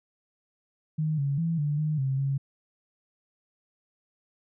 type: tone with pitch steps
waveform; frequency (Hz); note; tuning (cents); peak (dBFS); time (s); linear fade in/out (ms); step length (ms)
sine; 155.4 / 140.1 / 165.6 / 147 / 153.4 / 134.1 / 137.5; D#3 / C#3 / E3 / D3 / D#3 / C3 / C#3; -2 / +19 / +8 / +2 / -24 / +43 / -14; -24; 0.98-2.38; 10; 200
effects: none